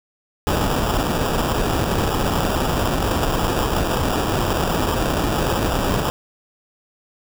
pink noise with sample-and-hold, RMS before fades -20 dBFS, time 0.47-6.1 s, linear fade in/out 0 ms, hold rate 2100 Hz, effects none

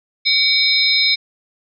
sine tone cluster, 2260 / 3687 / 4090 / 5150 Hz, C#7 / A#7 / C8 / E8, +33 / -20 / -40 / -41 cents, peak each -18 dBFS, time 0.25-1.16 s, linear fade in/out 20 ms, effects none

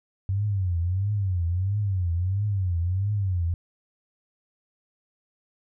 sine tone with vibrato, 94 Hz, F#2, 28 cents sharp, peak -22 dBFS, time 0.29-3.54 s, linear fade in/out 0 ms, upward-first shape triangle, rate 1.5 Hz, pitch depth 210 cents each way, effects none

